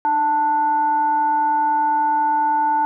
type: tone with frequency modulation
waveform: sine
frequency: 885 Hz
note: A5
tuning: 10 cents sharp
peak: -15 dBFS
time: 0.05-2.85 s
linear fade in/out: 0 ms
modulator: 582 Hz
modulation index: 0.32
effects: none